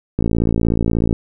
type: click train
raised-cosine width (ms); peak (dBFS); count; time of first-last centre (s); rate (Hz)
3; -4; 54; 0.19-1.128; 56.5
effects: none